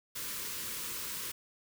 white band-stop noise, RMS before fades -39 dBFS, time 0.15-1.32 s, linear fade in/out 10 ms, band 570 to 910 Hz, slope 96 dB/octave, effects none

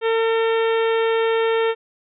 harmonic tone with a mistuned harmonic, 452.4 Hz, A4, 48 cents sharp, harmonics 1 / 2 / 3 / 4 / 5 / 6 / 7 / 8, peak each -17 / -27 / -29 / -30 / -33 / -35 / -35 / -38 dBFS, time 0.01-1.75 s, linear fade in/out 50 ms, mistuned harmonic 8, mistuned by +21 cents, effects none

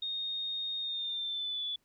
sine tone with pitch glide, 3700 to 3452 Hz, A#7 to A7, -14 to -34 cents, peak -33 dBFS, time 0.02-1.76 s, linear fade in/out 5 ms, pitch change -120 cents, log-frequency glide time 0.8-1.65 s, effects pink hiss -75 dBFS RMS until 1.84 s

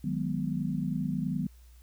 sine chord, G# minor seventh, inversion second, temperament equal, 155.56 / 185 / 207.7 / 246.9 Hz, D#3 / F#3 / G#3 / B3, 0 / 0 / 0 / 0 cents, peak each -33 / -33 / -36 / -34 dBFS, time 0.04-1.47 s, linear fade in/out 5 ms, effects added 60 Hz sine -51 dBFS peak until 1.82 s + white hiss -65 dBFS RMS until 1.82 s

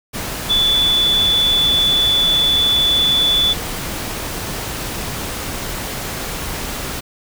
sine tone in noise, 3466 Hz, A7, 27 cents flat, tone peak -12 dBFS, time 0.49-3.54 s, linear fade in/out 20 ms, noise pink, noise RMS -25 dBFS, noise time 0.13-7.01 s, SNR +10 dB, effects none

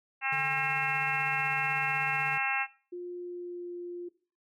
harmonic tone, 268.5 Hz, C4, 45 cents sharp, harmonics 3 / 4 / 5 / 6 / 7 / 8 / 9 / 10, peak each -35 / -39 / -39 / -36 / -38 / -35 / -39 / -33 dBFS, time 0.21-2.67 s, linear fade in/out 50 ms
square tone with tremolo, 146.83 Hz, D3, in tune, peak -40 dBFS, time 0.32-2.38 s, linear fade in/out 5 ms, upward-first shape sine, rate 16 Hz, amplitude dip 35%
sine tone with pitch glide, 354.1 to 350.8 Hz, F4 to F4, +24 to +8 cents, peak -36 dBFS, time 2.92-4.09 s, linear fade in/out 10 ms, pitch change -16 cents, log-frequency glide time 3.17-3.74 s
effects noise-tail reverb RT60 0.4 s tail -19 dB re dry

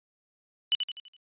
sine tone with echo, 2974 Hz, F#7, 8 cents sharp, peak -19 dBFS, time 0.72-0.75 s, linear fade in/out 0 ms, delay 83 ms, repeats 5, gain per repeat -7 dB, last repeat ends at 1.165 s, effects tanh soft clip ceiling -18 dBFS + resampled to 8000 Hz

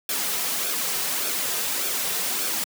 white noise with flanger, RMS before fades -26 dBFS, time 0.09-2.64 s, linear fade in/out 2 ms, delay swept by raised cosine 1 to 3.6 ms, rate 1.7 Hz, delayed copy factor -0.55, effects high-pass 200 Hz 12 dB/octave

